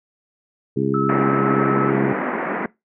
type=harmonic tone; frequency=68 Hz; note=C#2; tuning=33 cents flat; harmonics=2 / 3 / 4 / 5 / 6; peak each=-24 / -24 / -24 / -24 / -24 dBFS; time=0.76-2.13 s; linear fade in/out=10 ms
type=tone with vibrato; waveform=sine; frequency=1300 Hz; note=E6; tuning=24 cents flat; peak=-22 dBFS; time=0.94-1.9 s; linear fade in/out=2 ms; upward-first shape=square; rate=10 Hz; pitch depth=12 cents each way
type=band-pass noise; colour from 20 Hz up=pink; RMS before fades=-24 dBFS; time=1.09-2.66 s; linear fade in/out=2 ms; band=190 to 2100 Hz; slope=48 dB/octave
effects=noise-tail reverb RT60 0.2 s tail -21 dB re dry